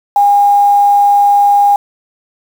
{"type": "tone with quantisation", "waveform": "sine", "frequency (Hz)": 812, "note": "G#5", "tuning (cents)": -39, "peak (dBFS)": -5, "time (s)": [0.16, 1.76], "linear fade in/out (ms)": 2, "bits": 5, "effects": []}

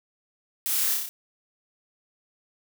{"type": "noise with echo", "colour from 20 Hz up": "blue", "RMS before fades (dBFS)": -28, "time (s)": [0.66, 0.94], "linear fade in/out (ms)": 0, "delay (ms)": 30, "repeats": 5, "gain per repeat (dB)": -2, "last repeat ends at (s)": 1.09, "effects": []}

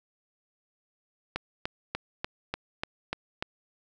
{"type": "click train", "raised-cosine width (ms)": 0.3, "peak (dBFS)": -14, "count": 8, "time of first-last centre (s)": [1.36, 3.425], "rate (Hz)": 3.39, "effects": []}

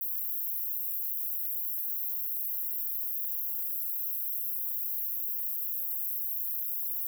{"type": "high-pass noise", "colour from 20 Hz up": "pink", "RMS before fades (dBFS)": -33, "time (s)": [0.01, 7.07], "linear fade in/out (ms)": 2, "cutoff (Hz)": 12000, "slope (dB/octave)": 96, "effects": []}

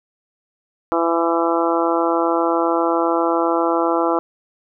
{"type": "harmonic tone", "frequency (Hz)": 167.5, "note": "E3", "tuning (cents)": 28, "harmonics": [2, 3, 4, 5, 6, 7, 8], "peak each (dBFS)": [-20, -22, -23, -24, -25, -25, -26], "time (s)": [0.92, 4.19], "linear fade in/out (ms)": 0, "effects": []}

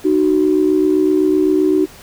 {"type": "tone pair together", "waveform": "sine", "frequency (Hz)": [306.5, 374.3], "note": ["D#4", "F#4"], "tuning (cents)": [-26, 20], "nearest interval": "minor third", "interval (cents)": 346, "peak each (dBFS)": -13, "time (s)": [0.04, 1.86], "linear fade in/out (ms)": 20, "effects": ["tanh soft clip ceiling -3 dBFS", "pink hiss -40 dBFS RMS until 2.02 s"]}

